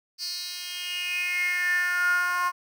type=tone with high-pass filter sweep; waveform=10% pulse; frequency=357 Hz; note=F4; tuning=38 cents sharp; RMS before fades=-27 dBFS; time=0.18-2.52 s; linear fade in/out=50 ms; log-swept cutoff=4600 to 1100 Hz; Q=8.2; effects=none